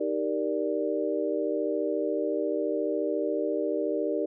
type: chord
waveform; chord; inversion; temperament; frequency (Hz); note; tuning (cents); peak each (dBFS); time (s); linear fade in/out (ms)
sine; Eb major seventh; none; equal; 311.1 / 392 / 466.2 / 587.3; Eb4 / G4 / Bb4 / D5; 0 / 0 / 0 / 0; -31; 0-4.26; 10
effects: none